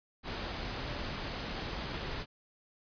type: tone in noise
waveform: sine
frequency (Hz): 587.3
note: D5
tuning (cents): 0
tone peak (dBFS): -48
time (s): 0.85-1.08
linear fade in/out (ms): 50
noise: pink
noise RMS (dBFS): -38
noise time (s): 0.23-2.26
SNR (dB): -13
effects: resampled to 11025 Hz